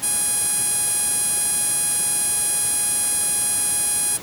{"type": "tone with band-pass filter", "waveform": "sawtooth", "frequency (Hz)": 826, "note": "G#5", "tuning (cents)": -10, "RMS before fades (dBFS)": -21, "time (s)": [0.02, 4.18], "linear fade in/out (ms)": 20, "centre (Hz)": 9900, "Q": 7.7, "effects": ["pink hiss -36 dBFS RMS until 4.22 s", "high-pass 100 Hz 12 dB/octave"]}